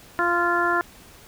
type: harmonic tone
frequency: 347 Hz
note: F4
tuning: 11 cents flat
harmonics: 1 / 2 / 3 / 4 / 5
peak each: -26 / -27 / -25 / -23 / -27 dBFS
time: 0.19-0.81 s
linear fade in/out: 0 ms
effects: pink hiss -48 dBFS RMS until 1.27 s